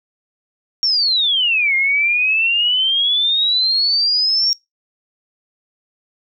sine exponential two-way sweep, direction down then up, 5588 to 2116 to 5588 Hz, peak -13 dBFS, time 0.83-4.53 s, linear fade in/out 0 ms, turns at 1.75 s, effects noise-tail reverb RT60 0.2 s tail -24 dB re dry

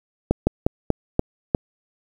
slowing click train, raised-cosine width 2 ms, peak -3 dBFS, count 6, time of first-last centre 0.31-1.548 s, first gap 160 ms, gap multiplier 1.22, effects 7-bit

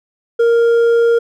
sine tone with hard clipping, 466.2 Hz, A#4, in tune, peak -10 dBFS, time 0.39-1.19 s, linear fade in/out 10 ms, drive 4 dB, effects none

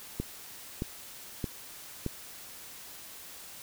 click train, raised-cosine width 3 ms, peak -18 dBFS, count 4, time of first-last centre 0.2-2.063 s, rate 1.61 Hz, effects white hiss -47 dBFS RMS until 3.62 s

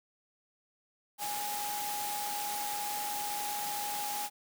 sine tone in noise, 827 Hz, G#5, 8 cents flat, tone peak -36 dBFS, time 1.18-4.3 s, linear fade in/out 50 ms, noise white, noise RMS -38 dBFS, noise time 1.18-4.3 s, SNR -1 dB, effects high-pass 150 Hz 12 dB/octave

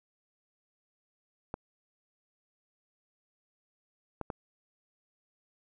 clicks, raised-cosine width 1 ms, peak -21 dBFS, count 3, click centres 1.541 / 4.213 / 4.302 s, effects none

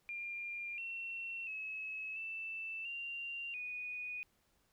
sine tone with pitch steps, 2398 / 2715 / 2578 / 2654 / 2773 / 2473 Hz, D7 / F7 / E7 / E7 / F7 / D#7, +36 / -50 / -39 / +11 / -13 / -11 cents, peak -40 dBFS, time 0.09-4.23 s, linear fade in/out 0 ms, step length 690 ms, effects pink hiss -75 dBFS RMS until 4.72 s

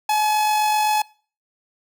45% pulse tone with amplitude modulation, 851 Hz, G#5, 42 cents sharp, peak -16 dBFS, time 0.09-1.02 s, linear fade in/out 5 ms, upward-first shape sine, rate 47.7 Hz, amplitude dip 25%, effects noise-tail reverb RT60 0.4 s tail -22 dB re dry

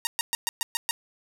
5% pulse tone bursts, 932.3 Hz, A#5, in tune, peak -12 dBFS, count 7, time 0.05-0.91 s, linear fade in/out 0 ms, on 20 ms, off 120 ms, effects none

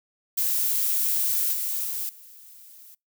violet noise with level steps, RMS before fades -24 / -28 / -30 / -48 dBFS, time 0.37-2.95 s, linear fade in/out 10 ms, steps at 1.53 / 1.84 / 2.09 s, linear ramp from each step 2 ms, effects noise-tail reverb RT60 0.2 s tail -25 dB re dry

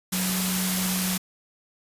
sine tone in noise, 185 Hz, F#3, in tune, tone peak -26 dBFS, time 0.12-1.18 s, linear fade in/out 10 ms, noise white, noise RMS -27 dBFS, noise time 0.12-1.18 s, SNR -2 dB, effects resampled to 32000 Hz

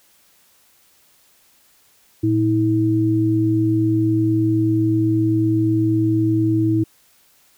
sine tone pair together, 113.81 / 321.9 Hz, A#2 / E4, -41 / -41 cents, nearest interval octave + tritone, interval 1800 cents, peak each -19 / -16 dBFS, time 2.23-6.84 s, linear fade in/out 10 ms, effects white hiss -56 dBFS RMS until 7.57 s

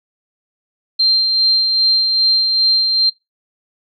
sine tone with tremolo, 4160 Hz, C8, 11 cents flat, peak -9 dBFS, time 0.99-3.1 s, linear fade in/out 10 ms, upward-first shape sine, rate 2.5 Hz, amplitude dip 35%, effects noise-tail reverb RT60 0.2 s tail -20 dB re dry

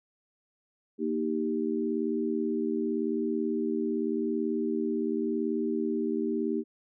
sine chord, Eb major, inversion second, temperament equal, 233.1 / 311.1 / 392 Hz, Bb3 / Eb4 / G4, 0 / 0 / 0 cents, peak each -31 dBFS, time 0.98-6.64 s, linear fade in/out 50 ms, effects none

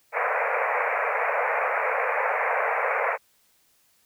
pink band-pass noise, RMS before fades -25 dBFS, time 0.12-3.18 s, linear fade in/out 50 ms, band 460 to 2400 Hz, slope 96 dB/octave, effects white hiss -64 dBFS RMS until 4.05 s

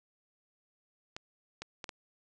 clicks, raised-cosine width 0.2 ms, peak -23 dBFS, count 4, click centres 1.165 / 1.62 / 1.842 / 1.892 s, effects resampled to 22050 Hz

